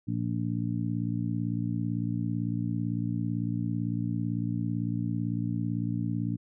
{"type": "harmonic tone", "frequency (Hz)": 57.9, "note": "A#1", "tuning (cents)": -11, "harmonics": [2, 3, 4, 5], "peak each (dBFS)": [-31, -33, -34, -35], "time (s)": [0.07, 6.37], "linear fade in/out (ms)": 20, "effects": []}